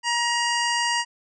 harmonic tone, 947 Hz, A#5, 27 cents sharp, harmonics 1 / 2 / 3 / 5 / 6 / 7 / 8 / 9, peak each -25 / -26 / -28 / -30 / -35 / -36 / -37 / -38 dBFS, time 0.03-1.05 s, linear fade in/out 50 ms, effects none

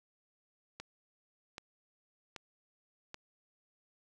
click train, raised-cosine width 0.2 ms, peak -26 dBFS, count 4, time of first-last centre 0.8-3.144 s, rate 1.28 Hz, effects none

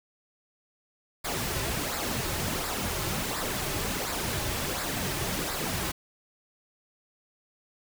pink noise with flanger, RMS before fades -31 dBFS, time 1.24-5.92 s, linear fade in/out 10 ms, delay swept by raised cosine 0.32 to 4.32 ms, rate 1.4 Hz, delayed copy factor -0.55, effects none

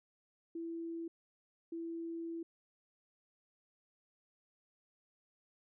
sine tone bursts at uneven times, 332.6 Hz, E4, 16 cents sharp, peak -39 dBFS, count 2, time 0.55-1.08 / 1.72-2.43 s, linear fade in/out 5 ms, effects none

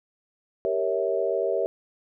sine chord, G diminished seventh, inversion none, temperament equal with one note detuned, 392 / 466.2 / 554.4 / 651.7 Hz, G4 / Bb4 / Db5 / Fb5, 0 / 0 / 0 / -20 cents, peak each -28 dBFS, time 0.65-1.66 s, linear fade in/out 0 ms, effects none

